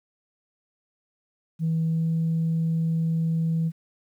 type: tone with pitch glide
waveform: sine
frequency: 162.2 to 163.23 Hz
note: E3 to E3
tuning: -28 to -17 cents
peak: -20 dBFS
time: 1.59-3.72 s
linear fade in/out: 50 ms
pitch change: +11 cents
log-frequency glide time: 1.87-2.06 s
effects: tanh soft clip ceiling -18 dBFS + 10-bit